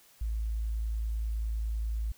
sine tone, 55 Hz, A1, in tune, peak -29 dBFS, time 0.21-2.12 s, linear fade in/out 5 ms, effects white hiss -60 dBFS RMS until 2.17 s

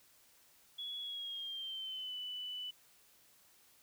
sine tone with pitch glide, 3371 to 2986 Hz, G#7 to F#7, +25 to +15 cents, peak -40 dBFS, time 0.78-2.71 s, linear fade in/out 10 ms, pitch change -210 cents, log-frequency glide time 1-2.17 s, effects white hiss -66 dBFS RMS until 3.82 s

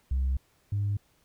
sine tone pair in turn, 65.7 / 101.71 Hz, C2 / G#2, +8 / -36 cents, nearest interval minor sixth, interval 756 cents, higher second, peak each -22 / -24 dBFS, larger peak first, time 0.11-0.37 / 0.72-0.97 s, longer first, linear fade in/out 5 ms, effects tanh soft clip ceiling -22 dBFS + pink hiss -67 dBFS RMS until 1.24 s

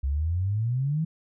sine exponential sweep, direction up, 65.41 to 164.81 Hz, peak -23 dBFS, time 0.03-1.05 s, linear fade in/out 10 ms, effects none

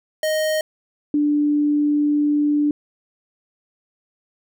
square / sine tone pair in turn, 622.3 / 294.4 Hz, D#5 / D4, 0 / +4 cents, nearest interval octave + minor second, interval 1296 cents, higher first, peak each -19 / -15 dBFS, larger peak second, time 0.23-0.61 / 1.14-2.71 s, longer second, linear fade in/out 2 ms, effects none

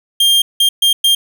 45% pulse tone bursts at uneven times, 3200 Hz, G7, 35 cents sharp, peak -8 dBFS, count 4, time 0.2-0.42 / 0.6-0.69 / 0.82-0.93 / 1.04-1.15 s, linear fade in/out 5 ms, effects none

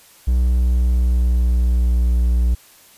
triangle tone with pitch glide, 61.74 to 60.05 Hz, B1 to B1, 0 to -48 cents, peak -11 dBFS, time 0.27-2.55 s, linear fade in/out 10 ms, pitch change -48 cents, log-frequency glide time 0.39-2.02 s, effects white hiss -48 dBFS RMS until 2.97 s + resampled to 32000 Hz

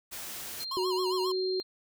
white noise, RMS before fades -40 dBFS, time 0.11-0.65 s, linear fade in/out 20 ms
sine tone, 4186 Hz, C8, in tune, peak -35 dBFS, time 0.59-1.63 s, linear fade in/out 20 ms
square tone with vibrato, 1011 Hz, B5, 40 cents sharp, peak -34 dBFS, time 0.71-1.32 s, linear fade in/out 5 ms, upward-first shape sine, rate 7.4 Hz, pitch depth 150 cents each way
sine tone with pitch glide, 370 to 373 Hz, F#4 to F#4, 0 to +14 cents, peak -28 dBFS, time 0.77-1.6 s, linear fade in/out 0 ms, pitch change +14 cents, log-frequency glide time 1.02-1.44 s
effects none

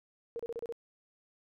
sine tone bursts, 466.2 Hz, A#4, in tune, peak -35 dBFS, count 6, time 0.36-0.724 s, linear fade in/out 0 ms, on 34 ms, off 32 ms, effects none

